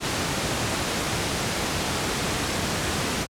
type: noise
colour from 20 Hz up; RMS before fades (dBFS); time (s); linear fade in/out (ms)
pink; -25; 0-3.27; 50
effects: high-pass 80 Hz 12 dB/octave + low-pass 9000 Hz 12 dB/octave